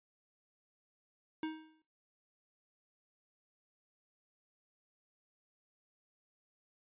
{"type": "tone with exponential decay", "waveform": "square", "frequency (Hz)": 314.8, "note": "D#4", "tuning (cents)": 20, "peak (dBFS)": -34, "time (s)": [1.43, 1.82], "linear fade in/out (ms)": 2, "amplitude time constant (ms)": 84, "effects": ["noise-tail reverb RT60 0.3 s tail -18 dB re dry", "resampled to 8000 Hz"]}